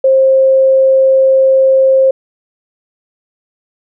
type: tone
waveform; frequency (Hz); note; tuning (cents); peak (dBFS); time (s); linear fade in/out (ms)
sine; 531; C5; +25; -5; 0.04-2.11; 5
effects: none